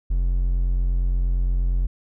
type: tone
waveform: triangle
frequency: 44.3 Hz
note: F1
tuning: 25 cents sharp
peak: -16 dBFS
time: 0.1-1.87 s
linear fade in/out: 10 ms
effects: none